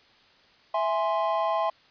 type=chord; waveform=triangle; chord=E augmented; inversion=none; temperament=equal; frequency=659.3 / 830.6 / 1046.5 Hz; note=E5 / G#5 / B#5; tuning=0 / 0 / 0 cents; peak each=-25 / -27 / -26 dBFS; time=0.74-1.7 s; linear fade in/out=5 ms; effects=white hiss -58 dBFS RMS until 1.9 s + resampled to 11025 Hz